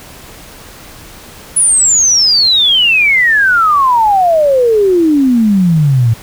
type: exponential sweep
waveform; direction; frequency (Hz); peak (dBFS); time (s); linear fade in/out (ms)
sine; down; 10200 to 110; -6; 1.56-6.14; 10
effects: pink hiss -34 dBFS RMS until 6.22 s